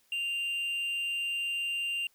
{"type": "tone with amplitude modulation", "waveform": "triangle", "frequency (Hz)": 2786, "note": "F7", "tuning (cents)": -5, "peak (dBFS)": -27, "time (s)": [0.12, 2.07], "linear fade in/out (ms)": 2, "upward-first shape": "sine", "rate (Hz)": 279, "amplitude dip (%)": 30, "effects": ["white hiss -68 dBFS RMS until 2.14 s"]}